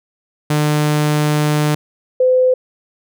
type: tone pair in turn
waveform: sawtooth / sine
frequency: 150 / 510 Hz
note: D3 / C5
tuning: +37 / -44 cents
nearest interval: octave + major sixth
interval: 2119 cents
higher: second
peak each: -9 dBFS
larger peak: neither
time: 0.5-1.75 / 2.2-2.54 s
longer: first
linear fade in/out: 5 ms
effects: none